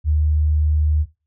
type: tone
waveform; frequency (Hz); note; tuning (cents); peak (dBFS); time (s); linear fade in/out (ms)
sine; 76.1; D#2; -38; -14; 0.04-1.06; 50
effects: noise-tail reverb RT60 0.3 s tail -19 dB re dry